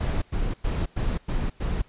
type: noise bursts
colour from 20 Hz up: brown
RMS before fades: -25 dBFS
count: 6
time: 0-1.82 s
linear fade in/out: 10 ms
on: 220 ms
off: 100 ms
effects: pink hiss -57 dBFS RMS until 1.88 s + resampled to 8000 Hz